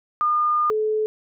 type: tone pair in turn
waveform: sine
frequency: 1214 / 431.2 Hz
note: D#6 / A4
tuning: -43 / -35 cents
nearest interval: octave + tritone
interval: 1792 cents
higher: first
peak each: -17 / -19 dBFS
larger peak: first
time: 0.21-0.7 / 0.7-1.06 s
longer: first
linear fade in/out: 0 ms
effects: none